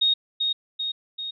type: tone with echo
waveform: sine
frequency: 3729 Hz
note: A#7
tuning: in tune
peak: -17 dBFS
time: 0.01-0.14 s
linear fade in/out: 10 ms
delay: 390 ms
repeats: 3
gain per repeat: -4 dB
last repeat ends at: 1.31 s
effects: none